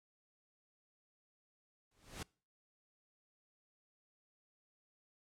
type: noise with exponential growth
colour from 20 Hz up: pink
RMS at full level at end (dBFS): -41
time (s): 1.91-2.23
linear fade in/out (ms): 5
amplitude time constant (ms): 69
effects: noise-tail reverb RT60 0.4 s tail -25 dB re dry + low-pass 10000 Hz 12 dB/octave